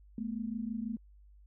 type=tone pair together; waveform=sine; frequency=215.6 / 241.7 Hz; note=A3 / B3; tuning=-35 / -37 cents; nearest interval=major second; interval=198 cents; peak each=-36 / -38 dBFS; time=0.18-0.97 s; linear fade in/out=2 ms; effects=added 50 Hz sine -55 dBFS peak until 1.46 s